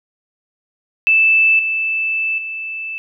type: tone with level steps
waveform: sine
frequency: 2637 Hz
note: E7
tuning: in tune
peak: -9 / -16 / -23 dBFS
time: 1.07-2.98 s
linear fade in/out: 0 ms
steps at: 1.59 / 2.38 s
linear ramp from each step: 2 ms
effects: none